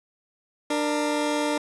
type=tone pair together; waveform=20% pulse; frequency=296.8 / 466.2 Hz; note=D4 / A#4; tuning=+18 / 0 cents; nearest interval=minor sixth; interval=782 cents; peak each=-19 / -25 dBFS; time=0.7-1.58 s; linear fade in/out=5 ms; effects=resampled to 24000 Hz